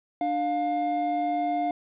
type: tone pair together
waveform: triangle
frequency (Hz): 296.8 / 706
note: D4 / F5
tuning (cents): +18 / +19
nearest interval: octave + minor third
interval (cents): 1501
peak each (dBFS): -28 / -23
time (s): 0.21-1.71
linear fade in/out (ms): 2
effects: resampled to 8000 Hz + 10-bit